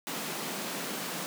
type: high-pass noise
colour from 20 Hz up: pink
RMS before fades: -36 dBFS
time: 0.07-1.26 s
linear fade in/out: 0 ms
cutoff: 160 Hz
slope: 48 dB/octave
effects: none